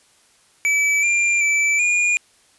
square tone with pitch steps, 2301 / 2385 / 2319 / 2431 Hz, D7 / D7 / D7 / D#7, -36 / +26 / -22 / -41 cents, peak -16 dBFS, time 0.65-2.17 s, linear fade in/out 0 ms, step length 380 ms, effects white hiss -56 dBFS RMS until 2.58 s + resampled to 24000 Hz

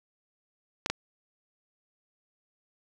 clicks, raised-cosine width 0.2 ms, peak -10 dBFS, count 2, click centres 0.861 / 0.9 s, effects none

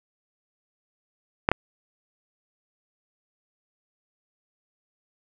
clicks, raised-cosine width 0.5 ms, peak -3 dBFS, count 2, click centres 1.489 / 1.516 s, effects none

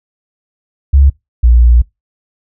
sine tone pair in turn, 69.1 / 59.42 Hz, C#2 / A#1, -5 / +34 cents, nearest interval minor third, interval 261 cents, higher first, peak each -3 dBFS, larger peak neither, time 0.93-1.1 / 1.43-1.82 s, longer second, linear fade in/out 10 ms, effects noise-tail reverb RT60 0.2 s tail -24 dB re dry

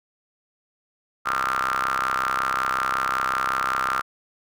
sawtooth ring-modulated tone, 65.41 Hz, C2, in tune, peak -15 dBFS, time 1.25-4.02 s, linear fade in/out 20 ms, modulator 1290 Hz, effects none

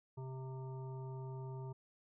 harmonic tone, 131.2 Hz, C3, 5 cents sharp, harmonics 1 / 3 / 5 / 7 / 9, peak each -43 / -51 / -60 / -55 / -65 dBFS, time 0.17-1.73 s, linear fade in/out 10 ms, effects none

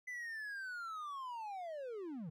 triangle linear sweep, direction down, 2020 to 142.5 Hz, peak -40 dBFS, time 0.07-2.3 s, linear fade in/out 10 ms, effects none

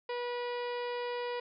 harmonic tone, 485.9 Hz, B4, 28 cents flat, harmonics 1 / 2 / 3 / 4 / 5 / 6 / 7 / 8 / 9 / 10, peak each -35 / -40 / -50 / -46 / -49 / -50 / -56 / -56 / -59 / -54 dBFS, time 0.09-1.4 s, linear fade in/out 5 ms, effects none

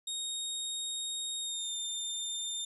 25% pulse tone with pitch glide, 3729 to 3608 Hz, A#7 to A7, 0 to +43 cents, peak -30 dBFS, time 0.07-2.65 s, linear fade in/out 5 ms, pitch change -57 cents, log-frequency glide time 1.4-1.74 s, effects none

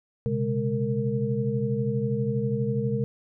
sine tone cluster, 123.7 / 136 / 207.7 / 461.1 Hz, B2 / C#3 / G#3 / A#4, +3 / -33 / 0 / -19 cents, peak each -29 dBFS, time 0.26-3.04 s, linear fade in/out 0 ms, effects none

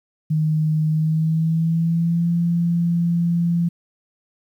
sine tone with pitch glide, 155.56 to 170.62 Hz, D#3 to F3, 0 to -40 cents, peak -16 dBFS, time 0.3-3.69 s, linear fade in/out 10 ms, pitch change +160 cents, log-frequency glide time 0.88-2.29 s, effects 9-bit

